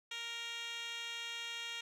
10% pulse tone with band-pass filter, 466.2 Hz, A#4, in tune, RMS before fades -43 dBFS, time 0.11-1.81 s, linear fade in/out 5 ms, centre 3600 Hz, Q 2.3, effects none

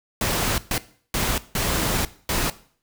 pink noise bursts at uneven times, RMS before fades -23 dBFS, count 5, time 0.21-0.58 / 0.71-0.78 / 1.14-1.38 / 1.55-2.05 / 2.29-2.5 s, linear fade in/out 2 ms, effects noise-tail reverb RT60 0.5 s tail -17 dB re dry

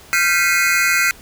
square tone cluster, 1384 / 1555 / 1977 / 2143 / 2481 Hz, F6 / G6 / B6 / C7 / D#7, -16 / -14 / +1 / +41 / -6 cents, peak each -21 dBFS, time 0.13-1.11 s, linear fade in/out 0 ms, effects pink hiss -43 dBFS RMS until 1.21 s

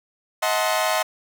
sawtooth chord, D# diminished seventh, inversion none, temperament equal with one note detuned, 635 / 740 / 880 / 1046.5 Hz, D#5 / F#5 / A5 / C6, +35 / 0 / 0 / 0 cents, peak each -19 / -22 / -24 / -23 dBFS, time 0.42-1.03 s, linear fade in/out 10 ms, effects none

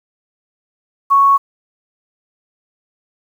sine tone, 1108.7 Hz, C#6, in tune, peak -7 dBFS, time 1.1-1.38 s, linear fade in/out 20 ms, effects 7-bit

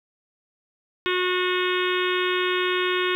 harmonic tone, 364.1 Hz, F#4, 28 cents flat, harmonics 1 / 3 / 4 / 5 / 6 / 7 / 8 / 9 / 10, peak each -24 / -29 / -30 / -31 / -32 / -32 / -33 / -34 / -34 dBFS, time 1.06-3.15 s, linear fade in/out 0 ms, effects 9-bit

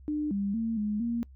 sine tone with pitch steps, 299.9 / 199.7 / 226.6 / 209.6 / 234.5 Hz, D4 / G3 / A#3 / G#3 / A#3, +36 / +32 / -49 / +16 / +11 cents, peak -27 dBFS, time 0.08-1.23 s, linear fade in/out 0 ms, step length 230 ms, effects noise-tail reverb RT60 0.1 s tail -25 dB re dry + added 66 Hz sine -48 dBFS peak until 1.35 s

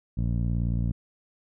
15% pulse tone with low-pass filter, 58.27 Hz, A#1, in tune, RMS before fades -26 dBFS, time 0.17-0.92 s, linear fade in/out 10 ms, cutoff 190 Hz, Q 0.82, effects none

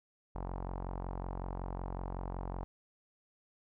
sawtooth tone with low-pass filter, 45.38 Hz, F#1, 33 cents flat, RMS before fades -40 dBFS, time 0.35-2.64 s, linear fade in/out 0 ms, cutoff 920 Hz, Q 2.9, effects none

